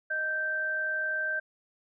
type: tone pair together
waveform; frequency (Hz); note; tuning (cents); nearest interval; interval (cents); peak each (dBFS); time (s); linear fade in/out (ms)
sine; 621.9 / 1563; D#5 / G6; -1 / -6; octave + major third; 1595; -38 / -28; 0.1-1.4; 10
effects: none